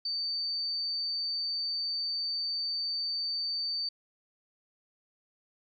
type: tone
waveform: sine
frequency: 4583 Hz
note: D8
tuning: 43 cents flat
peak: -30 dBFS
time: 0.05-3.89 s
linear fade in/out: 5 ms
effects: 12-bit